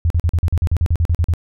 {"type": "tone bursts", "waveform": "sine", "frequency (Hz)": 84, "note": "E2", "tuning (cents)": 33, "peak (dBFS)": -12, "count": 14, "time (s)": [0.05, 1.337], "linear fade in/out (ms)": 0, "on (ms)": 52, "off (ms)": 43, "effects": []}